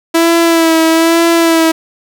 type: tone with vibrato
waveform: sawtooth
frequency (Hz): 329.6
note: E4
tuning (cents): 0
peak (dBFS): -3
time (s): 0.14-1.72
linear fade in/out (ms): 10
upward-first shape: sine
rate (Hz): 1.1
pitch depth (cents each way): 33
effects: none